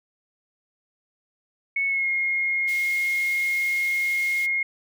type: tone with pitch glide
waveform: sine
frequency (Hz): 2206 to 2146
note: C#7 to C7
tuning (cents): -9 to +43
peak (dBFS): -21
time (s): 1.76-4.63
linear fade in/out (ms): 5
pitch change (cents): -48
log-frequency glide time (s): 1.87-2.08
type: high-pass noise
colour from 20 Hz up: pink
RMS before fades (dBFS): -41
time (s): 2.67-4.47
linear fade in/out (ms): 20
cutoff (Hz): 2700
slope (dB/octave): 48
effects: none